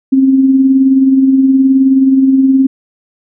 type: tone with tremolo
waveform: sine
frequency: 266.7 Hz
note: C4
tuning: 33 cents sharp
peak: -3 dBFS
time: 0.12-2.67 s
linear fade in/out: 10 ms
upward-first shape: sine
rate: 19 Hz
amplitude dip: 40%
effects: none

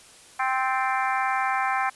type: harmonic tone with a mistuned harmonic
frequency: 261.6 Hz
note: C4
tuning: in tune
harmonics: 3 / 4 / 5 / 6 / 7 / 8 / 9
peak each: -26 / -28 / -30 / -32 / -33 / -34 / -35 dBFS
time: 0.39-1.9 s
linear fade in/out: 10 ms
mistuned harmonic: 7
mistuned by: -42 cents
effects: white hiss -50 dBFS RMS until 1.95 s + resampled to 24000 Hz

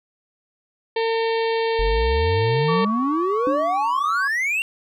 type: harmonic tone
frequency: 453.4 Hz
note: A#4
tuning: 48 cents flat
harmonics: 1 / 2 / 4 / 5 / 6 / 7 / 8 / 9 / 10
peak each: -20 / -26 / -32 / -34 / -36 / -37 / -38 / -39 / -40 dBFS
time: 0.96-2.85 s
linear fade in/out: 5 ms
type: exponential sweep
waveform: triangle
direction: up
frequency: 41.76 to 2794 Hz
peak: -18 dBFS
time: 1.79-4.62 s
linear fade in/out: 0 ms
type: tone with vibrato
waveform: sine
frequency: 1129 Hz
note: C#6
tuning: 31 cents sharp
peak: -23 dBFS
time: 2.68-4.28 s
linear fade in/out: 10 ms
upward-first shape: square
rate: 2.3 Hz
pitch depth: 15 cents each way
type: tone with exponential decay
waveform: sine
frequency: 293.7 Hz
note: D4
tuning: in tune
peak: -19 dBFS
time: 3.47-4.03 s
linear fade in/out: 1 ms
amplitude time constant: 120 ms
effects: none

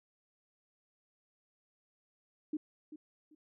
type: tone with echo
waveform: sine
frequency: 305.3 Hz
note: D#4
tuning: 33 cents flat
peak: -32 dBFS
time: 2.53-2.57 s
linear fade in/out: 5 ms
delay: 390 ms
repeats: 2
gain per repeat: -13 dB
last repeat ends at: 3.35 s
effects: none

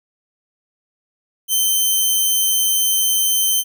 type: tone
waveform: 5% pulse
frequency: 3098 Hz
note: G7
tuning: 21 cents flat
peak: -6 dBFS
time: 1.48-3.64 s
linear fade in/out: 50 ms
effects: none

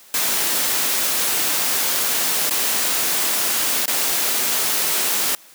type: noise with dropouts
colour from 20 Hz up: white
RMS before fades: -20 dBFS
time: 0.14-5.35 s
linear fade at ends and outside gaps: 1 ms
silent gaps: 2.496-2.508 / 3.857-3.879 s
effects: white hiss -47 dBFS RMS until 5.54 s + high-pass 200 Hz 12 dB/octave

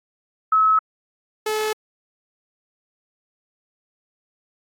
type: tone pair in turn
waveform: sine / sawtooth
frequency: 1291 / 430.8 Hz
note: E6 / A4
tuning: -37 / -37 cents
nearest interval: octave + perfect fifth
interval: 1900 cents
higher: first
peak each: -13 / -17 dBFS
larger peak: first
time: 0.52-0.79 / 1.46-1.73 s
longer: neither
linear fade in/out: 5 ms
effects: AAC 64 kbps

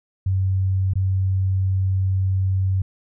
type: tone with dropouts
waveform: sine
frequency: 95 Hz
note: F#2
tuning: 46 cents sharp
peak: -17 dBFS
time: 0.26-2.82 s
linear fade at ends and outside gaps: 5 ms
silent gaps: 0.936-0.955 s
effects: none

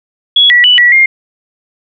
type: tone with pitch steps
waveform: sine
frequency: 3360 / 1942 / 2966 / 1940 / 2121 Hz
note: G#7 / B6 / F#7 / B6 / C7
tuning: +19 / -30 / +4 / -31 / +23 cents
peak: -3 dBFS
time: 0.36-1.06 s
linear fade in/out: 5 ms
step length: 140 ms
effects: none

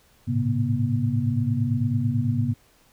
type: tone cluster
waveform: sine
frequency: 105.7 / 114.6 / 135.3 / 240.2 Hz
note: G#2 / A#2 / C#3 / B3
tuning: +31 / -29 / -42 / -48 cents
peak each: -26 dBFS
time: 0.27-2.54 s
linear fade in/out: 20 ms
effects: pink hiss -59 dBFS RMS until 2.92 s

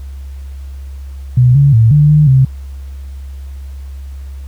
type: tone with pitch steps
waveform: sine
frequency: 124.4 / 141 / 112.5 / 148.1 / 150.8 / 132.2 Hz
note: B2 / C#3 / A2 / D3 / D3 / C3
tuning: +13 / +30 / +39 / +15 / +46 / +18 cents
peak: -4 dBFS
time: 1.37-2.45 s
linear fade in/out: 5 ms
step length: 180 ms
effects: added 68 Hz sine -24 dBFS peak until 4.47 s + pink hiss -48 dBFS RMS until 4.47 s

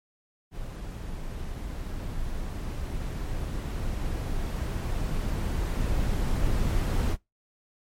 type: noise with level ramp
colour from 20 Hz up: brown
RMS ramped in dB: -36 to -24 dBFS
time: 0.51-7.17 s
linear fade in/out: 50 ms
effects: noise-tail reverb RT60 0.2 s tail -24 dB re dry + MP3 64 kbps

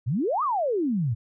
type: exponential two-way sweep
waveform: sine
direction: up then down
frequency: 103.83 to 1265 to 103.83 Hz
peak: -22 dBFS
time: 0.06-1.15 s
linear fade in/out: 20 ms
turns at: 0.43 s
effects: none

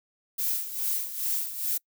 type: noise with tremolo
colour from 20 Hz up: violet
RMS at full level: -27 dBFS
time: 0.38-1.78 s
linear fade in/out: 10 ms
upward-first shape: sine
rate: 2.4 Hz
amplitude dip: 70%
effects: noise-tail reverb RT60 0.1 s tail -26 dB re dry

